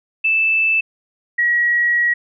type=tone pair in turn; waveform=sine; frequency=2637 / 1911.2 Hz; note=E7 / A#6; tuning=0 / +43 cents; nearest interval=tritone; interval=557 cents; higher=first; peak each=-13 dBFS; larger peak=neither; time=0.24-0.81 / 1.38-2.14 s; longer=second; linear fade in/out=10 ms; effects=none